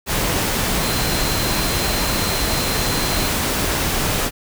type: tone in noise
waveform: sine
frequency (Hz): 4114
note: C8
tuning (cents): -30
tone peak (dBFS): -28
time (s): 0.79-3.31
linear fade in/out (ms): 50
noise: pink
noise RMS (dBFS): -20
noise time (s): 0.06-4.31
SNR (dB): -11
effects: none